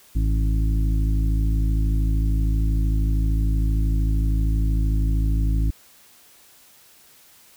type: harmonic tone with a mistuned harmonic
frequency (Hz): 53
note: G#1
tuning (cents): +36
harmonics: 1 / 2 / 3 / 5 / 6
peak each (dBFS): -18 / -27 / -30 / -33 / -37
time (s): 0.15-5.71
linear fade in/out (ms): 10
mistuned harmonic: 3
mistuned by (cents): +28
effects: white hiss -52 dBFS RMS until 7.56 s